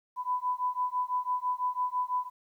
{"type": "beating tone pair", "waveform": "sine", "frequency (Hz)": [995, 1001], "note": ["B5", "B5"], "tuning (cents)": [13, 23], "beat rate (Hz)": 6, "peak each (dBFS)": [-31, -31], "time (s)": [0.16, 2.3], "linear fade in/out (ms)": 50, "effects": ["11-bit"]}